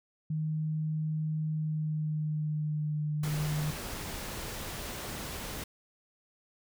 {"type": "tone with pitch glide", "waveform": "sine", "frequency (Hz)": [155.56, 150.7], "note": ["D#3", "D3"], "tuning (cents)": [0, 45], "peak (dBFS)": -29, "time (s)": [0.3, 3.71], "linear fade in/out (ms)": 5, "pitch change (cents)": -55, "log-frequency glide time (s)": [1.51, 3.08]}
{"type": "noise", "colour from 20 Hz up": "pink", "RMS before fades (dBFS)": -39, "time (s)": [3.23, 5.64], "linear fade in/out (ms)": 5}
{"effects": []}